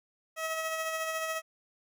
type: tone with tremolo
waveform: 15% pulse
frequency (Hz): 642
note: E5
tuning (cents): -46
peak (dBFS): -24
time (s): 0.36-1.42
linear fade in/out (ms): 50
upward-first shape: sine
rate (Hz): 14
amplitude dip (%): 35
effects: none